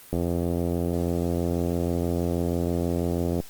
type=click train; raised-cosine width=2 ms; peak=-13 dBFS; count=283; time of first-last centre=0.13-3.401 s; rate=86.2 Hz; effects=white hiss -48 dBFS RMS until 3.49 s + Opus 32 kbps